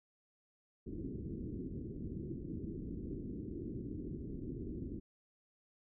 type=low-pass noise; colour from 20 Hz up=white; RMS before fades=-43 dBFS; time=0.86-5 s; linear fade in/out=10 ms; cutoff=370 Hz; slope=48 dB/octave; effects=none